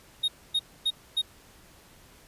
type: tone bursts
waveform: triangle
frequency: 3729 Hz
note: A#7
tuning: in tune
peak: -21 dBFS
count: 4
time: 0.23-1.218 s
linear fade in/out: 10 ms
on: 52 ms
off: 260 ms
effects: pink hiss -55 dBFS RMS until 2.27 s + resampled to 32000 Hz